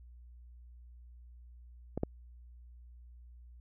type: clicks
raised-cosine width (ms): 2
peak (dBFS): -21 / -17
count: 2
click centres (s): 1.976 / 2.034
effects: added 60 Hz sine -51 dBFS peak until 3.6 s